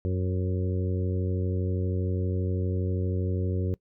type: harmonic tone with a mistuned harmonic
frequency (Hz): 92.5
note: F#2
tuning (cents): 0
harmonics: 1 / 2 / 3 / 4 / 5 / 6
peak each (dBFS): -26 / -34 / -37 / -35 / -37 / -43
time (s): 0.05-3.74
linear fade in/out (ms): 0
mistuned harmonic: 6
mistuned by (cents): -18
effects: noise-tail reverb RT60 0.1 s tail -22 dB re dry